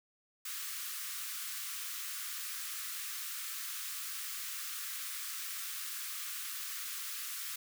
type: high-pass noise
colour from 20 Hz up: white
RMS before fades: -41 dBFS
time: 0.45-7.56 s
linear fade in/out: 5 ms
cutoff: 1100 Hz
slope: 96 dB/octave
effects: none